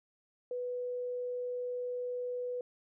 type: tone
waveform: sine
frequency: 493.9 Hz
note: B4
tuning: in tune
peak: -34 dBFS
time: 0.51-2.61 s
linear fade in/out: 2 ms
effects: none